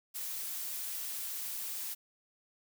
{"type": "noise", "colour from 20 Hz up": "blue", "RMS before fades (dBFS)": -39, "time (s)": [0.14, 1.95], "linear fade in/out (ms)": 20, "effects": []}